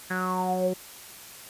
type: tone with low-pass filter sweep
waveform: sawtooth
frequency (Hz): 184.4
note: F#3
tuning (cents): -6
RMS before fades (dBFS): -27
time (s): 0.1-0.74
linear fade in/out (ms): 10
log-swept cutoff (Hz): 1700 to 460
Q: 9.5
effects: white hiss -45 dBFS RMS until 1.49 s + resampled to 32000 Hz